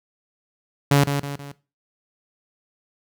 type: tone with echo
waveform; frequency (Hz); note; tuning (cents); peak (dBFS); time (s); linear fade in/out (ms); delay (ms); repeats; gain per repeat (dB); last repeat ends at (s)
sawtooth; 141.7; C#3; +38; -9; 0.91-1.04; 5; 160; 3; -7; 1.52
effects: noise-tail reverb RT60 0.3 s tail -18 dB re dry